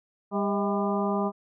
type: harmonic tone with a mistuned harmonic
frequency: 200 Hz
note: G3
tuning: 35 cents sharp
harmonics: 1 / 2 / 3 / 4 / 5 / 6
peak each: -27 / -30 / -32 / -33 / -34 / -35 dBFS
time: 0.31-1.32 s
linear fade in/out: 50 ms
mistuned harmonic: 3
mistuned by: +88 cents
effects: none